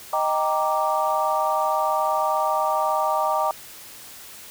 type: chord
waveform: sine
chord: Eb major seventh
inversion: none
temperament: equal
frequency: 622.3 / 784 / 932.3 / 1174.7 Hz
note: Eb5 / G5 / Bb5 / D6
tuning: 0 / 0 / 0 / 0 cents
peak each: -25 dBFS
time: 0.13-3.51 s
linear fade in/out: 2 ms
effects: white hiss -42 dBFS RMS until 4.5 s